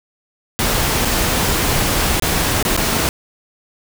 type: noise with dropouts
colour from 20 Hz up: pink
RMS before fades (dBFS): -17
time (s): 0.59-3.09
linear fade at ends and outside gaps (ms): 0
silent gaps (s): 1.049-1.053 / 2.198-2.223 / 2.627-2.651 / 2.766-2.775
effects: none